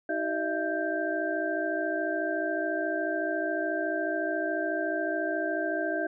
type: tone cluster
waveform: sine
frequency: 316.4 / 381.2 / 614 / 668 / 1572 Hz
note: D#4 / G4 / D#5 / E5 / G6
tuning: +29 / -48 / -23 / +23 / +4 cents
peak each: -33 / -36 / -34 / -32 / -33 dBFS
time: 0.09-6.07 s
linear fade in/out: 5 ms
effects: none